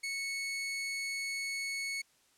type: tone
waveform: sawtooth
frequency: 2208 Hz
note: C#7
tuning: 7 cents flat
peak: -31 dBFS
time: 0.03-2.02 s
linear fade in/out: 10 ms
effects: white hiss -68 dBFS RMS until 2.37 s + low-pass 10000 Hz 12 dB/octave